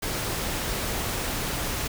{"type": "noise", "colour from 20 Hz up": "pink", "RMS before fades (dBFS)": -29, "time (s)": [0.02, 1.88], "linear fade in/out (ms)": 10, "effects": []}